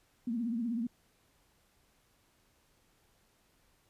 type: tone with vibrato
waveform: sine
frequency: 233.1 Hz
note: A#3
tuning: in tune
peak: -31 dBFS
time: 0.27-0.87 s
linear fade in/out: 5 ms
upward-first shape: triangle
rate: 16 Hz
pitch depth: 130 cents each way
effects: pink hiss -70 dBFS RMS until 3.89 s + resampled to 32000 Hz